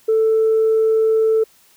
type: tone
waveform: sine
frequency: 442.2 Hz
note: A4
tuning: 9 cents sharp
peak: -11 dBFS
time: 0.08-1.44 s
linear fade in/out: 10 ms
effects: tanh soft clip ceiling -9 dBFS + white hiss -53 dBFS RMS until 1.76 s